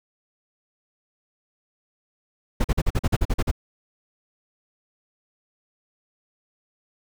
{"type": "noise bursts", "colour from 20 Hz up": "brown", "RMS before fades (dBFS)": -19, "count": 11, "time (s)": [2.6, 3.514], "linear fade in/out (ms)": 10, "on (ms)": 44, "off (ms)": 43, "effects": []}